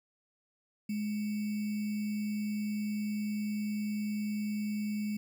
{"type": "tone with sample-and-hold", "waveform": "sine", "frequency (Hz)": 210, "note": "G#3", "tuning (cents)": 19, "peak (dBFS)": -31, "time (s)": [0.89, 5.17], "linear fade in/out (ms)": 5, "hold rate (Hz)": 2450, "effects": []}